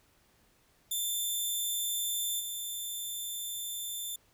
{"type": "tone with level steps", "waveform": "10% pulse", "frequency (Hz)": 3548, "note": "A7", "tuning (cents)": 14, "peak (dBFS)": [-23, -28], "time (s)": [0.91, 4.16], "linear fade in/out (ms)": 5, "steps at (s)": 2.39, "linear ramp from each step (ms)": 20, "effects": ["pink hiss -67 dBFS RMS until 4.33 s"]}